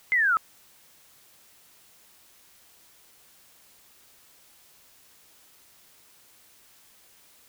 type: linear sweep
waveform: sine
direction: down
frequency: 2100 to 1252 Hz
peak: -19 dBFS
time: 0.12-0.37 s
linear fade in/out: 0 ms
effects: white hiss -57 dBFS RMS until 7.48 s